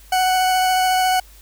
40% pulse tone with vibrato, 743 Hz, F#5, 7 cents sharp, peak -14 dBFS, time 0.12-1.2 s, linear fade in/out 5 ms, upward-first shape sine, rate 14 Hz, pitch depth 9 cents each way, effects added 50 Hz sine -44 dBFS peak until 1.41 s + white hiss -49 dBFS RMS until 1.41 s

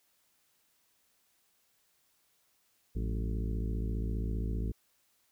harmonic tone with a mistuned harmonic, 55 Hz, A1, in tune, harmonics 1 / 2 / 3 / 4 / 5 / 6 / 7 / 8, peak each -32 / -38 / -42 / -44 / -46 / -48 / -49 / -50 dBFS, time 2.95-4.72 s, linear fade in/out 10 ms, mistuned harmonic 3, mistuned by +140 cents, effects white hiss -72 dBFS RMS until 5.31 s

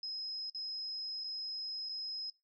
sine tone with dropouts, 5110 Hz, D#8, 45 cents sharp, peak -38 dBFS, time 0.03-2.3 s, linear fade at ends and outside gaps 2 ms, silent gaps 0.499-0.547 / 1.238-1.242 / 1.889-1.893 s, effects noise-tail reverb RT60 0.2 s tail -17 dB re dry

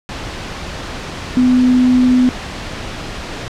sine tone in noise, 251.5 Hz, B3, 32 cents sharp, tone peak -8 dBFS, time 1.37-2.29 s, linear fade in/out 0 ms, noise pink, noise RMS -26 dBFS, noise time 0.09-3.48 s, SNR +15 dB, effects low-pass 5000 Hz 12 dB/octave

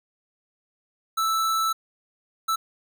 square tone bursts at uneven times, 1318.5 Hz, E6, in tune, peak -22 dBFS, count 2, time 1.17-1.73 / 2.48-2.56 s, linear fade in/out 10 ms, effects none

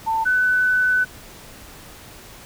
sine tone pair in turn, 893 / 1501.8 Hz, A5 / F#6, +25 / +25 cents, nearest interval major sixth, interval 900 cents, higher second, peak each -18 / -15 dBFS, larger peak second, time 0.06-0.25 / 0.25-1.05 s, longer second, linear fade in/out 20 ms, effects pink hiss -42 dBFS RMS until 2.45 s

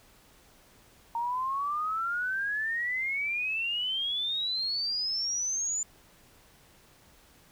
sine exponential sweep, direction up, 920 to 7110 Hz, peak -28 dBFS, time 1.15-5.83 s, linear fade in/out 2 ms, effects pink hiss -59 dBFS RMS until 7.51 s

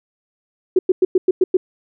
sine tone bursts, 370 Hz, F#4, in tune, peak -9 dBFS, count 7, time 0.76-1.57 s, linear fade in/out 5 ms, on 30 ms, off 100 ms, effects none

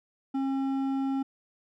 sine tone with hard clipping, 270 Hz, C#4, 45 cents flat, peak -28 dBFS, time 0.34-1.23 s, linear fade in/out 10 ms, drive 8 dB, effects none

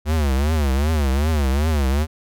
square tone with vibrato, 72.5 Hz, D2, 22 cents flat, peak -17 dBFS, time 0.05-2.07 s, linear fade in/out 50 ms, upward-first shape triangle, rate 2.6 Hz, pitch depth 210 cents each way, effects none

